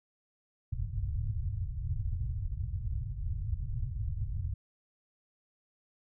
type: low-pass noise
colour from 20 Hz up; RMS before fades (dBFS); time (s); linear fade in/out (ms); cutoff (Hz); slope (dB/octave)
white; -34; 0.72-4.54; 5; 120; 48
effects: none